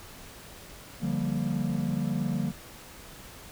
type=chord; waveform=triangle; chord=G minor seventh; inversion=second; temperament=equal; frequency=146.83 / 174.61 / 196 / 233.1 Hz; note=D3 / F3 / G3 / Bb3; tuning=0 / 0 / 0 / 0 cents; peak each=-30 dBFS; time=1-2.53 s; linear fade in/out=50 ms; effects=pink hiss -47 dBFS RMS until 3.51 s

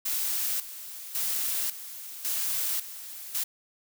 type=noise with tremolo; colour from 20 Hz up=blue; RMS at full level=-29 dBFS; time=0.05-3.44 s; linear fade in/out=10 ms; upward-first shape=square; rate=0.91 Hz; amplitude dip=75%; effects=none

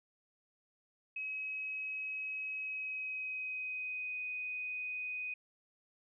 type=tone with pitch glide; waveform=sine; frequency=2550 to 2496 Hz; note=D#7 to D#7; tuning=+42 to +5 cents; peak=-37 dBFS; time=1.16-5.34 s; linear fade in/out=5 ms; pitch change=-37 cents; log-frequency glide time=2.63-4.19 s; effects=none

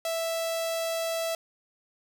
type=tone with notch filter; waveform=sawtooth; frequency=659.3 Hz; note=E5; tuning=in tune; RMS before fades=-30 dBFS; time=0.05-1.35 s; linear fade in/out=2 ms; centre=1600 Hz; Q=1.3; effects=none

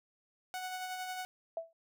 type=tone with tremolo; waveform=sawtooth; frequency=740 Hz; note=F#5; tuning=in tune; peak=-33 dBFS; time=0.54-1.25 s; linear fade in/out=0 ms; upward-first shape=sine; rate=11 Hz; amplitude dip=35%
type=tone with exponential decay; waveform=sine; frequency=659.3 Hz; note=E5; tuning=in tune; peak=-31 dBFS; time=1.57-1.73 s; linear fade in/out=2 ms; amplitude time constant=33 ms
effects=none

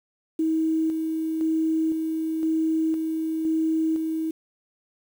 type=tone with tremolo; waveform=sine; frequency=319.8 Hz; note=D#4; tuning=48 cents sharp; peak=-20 dBFS; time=0.39-4.31 s; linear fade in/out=5 ms; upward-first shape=square; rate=0.98 Hz; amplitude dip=35%; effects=8-bit

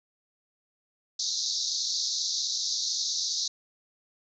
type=band-pass noise; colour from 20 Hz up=pink; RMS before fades=-30 dBFS; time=1.19-3.48 s; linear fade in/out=5 ms; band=3800 to 6500 Hz; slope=96 dB/octave; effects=none

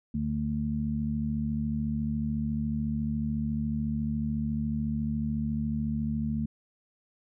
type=harmonic tone; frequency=74 Hz; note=D2; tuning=14 cents sharp; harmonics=1 / 2 / 3; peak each=-35 / -33 / -29 dBFS; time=0.14-6.46 s; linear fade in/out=5 ms; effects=none

